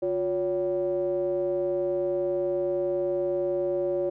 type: ring-modulated tone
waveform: triangle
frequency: 103.83 Hz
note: G#2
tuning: in tune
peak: -19 dBFS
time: 0.02-4.1 s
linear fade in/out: 10 ms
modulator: 460 Hz
effects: none